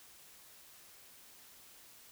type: silence
effects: white hiss -58 dBFS RMS until 2.11 s